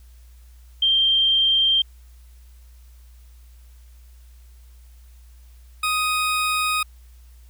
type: tone pair in turn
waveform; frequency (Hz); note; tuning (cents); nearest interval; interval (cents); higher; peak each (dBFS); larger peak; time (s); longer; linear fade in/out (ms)
sine / 20% pulse; 3165 / 1249.5; G7 / D#6; +16 / +7; octave + major third; 1609; first; -15; neither; 0.82-1.82 / 5.83-6.83; neither; 5
effects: added 60 Hz sine -44 dBFS peak until 7.49 s + white hiss -60 dBFS RMS until 7.49 s